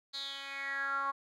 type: tone with band-pass filter sweep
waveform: 10% pulse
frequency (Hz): 276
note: C#4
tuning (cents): -7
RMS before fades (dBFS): -37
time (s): 0.13-1.12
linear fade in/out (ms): 20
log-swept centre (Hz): 4200 to 1100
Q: 6.7
effects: none